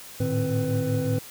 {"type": "tone cluster", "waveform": "triangle", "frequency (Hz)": [107.8, 113.2, 151.8, 261.7, 497.6], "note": ["A2", "A2", "D#3", "C4", "B4"], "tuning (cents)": [-35, 50, -42, 0, 13], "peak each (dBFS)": -27, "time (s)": [0.2, 1.19], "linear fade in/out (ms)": 5, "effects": ["white hiss -43 dBFS RMS until 1.3 s"]}